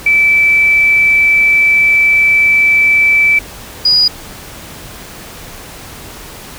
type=tone pair in turn; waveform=sine; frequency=2317 / 4910 Hz; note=D7 / D#8; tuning=-24 / -24 cents; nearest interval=octave + minor second; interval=1300 cents; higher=second; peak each=-6 dBFS; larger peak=neither; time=0.06-3.39 / 3.85-4.08 s; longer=first; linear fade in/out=5 ms; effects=pink hiss -31 dBFS RMS until 6.58 s